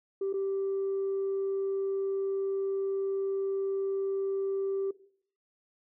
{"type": "tone with dropouts", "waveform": "sine", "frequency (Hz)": 390.3, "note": "G4", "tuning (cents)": -8, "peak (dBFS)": -27, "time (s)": [0.21, 4.91], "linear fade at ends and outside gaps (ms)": 5, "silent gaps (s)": [0.329, 0.338], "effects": ["noise-tail reverb RT60 0.6 s tail -18 dB re dry", "tanh soft clip ceiling -25 dBFS"]}